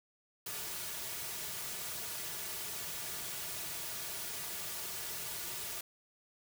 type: noise with comb filter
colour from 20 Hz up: white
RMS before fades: -41 dBFS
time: 0.46-5.81 s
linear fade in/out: 5 ms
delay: 3.8 ms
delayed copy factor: -0.65
effects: none